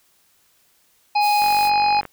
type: harmonic tone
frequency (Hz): 830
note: G#5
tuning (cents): -1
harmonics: 1 / 3 / 5 / 6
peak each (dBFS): -15 / -25 / -29 / -31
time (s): 1.15-2.01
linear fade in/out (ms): 10
type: noise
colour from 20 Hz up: blue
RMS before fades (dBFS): -32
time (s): 1.2-1.71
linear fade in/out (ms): 50
type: click train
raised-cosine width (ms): 0.5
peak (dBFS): -17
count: 31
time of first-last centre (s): 1.42-2.053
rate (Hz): 47.4
effects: white hiss -60 dBFS RMS until 2.12 s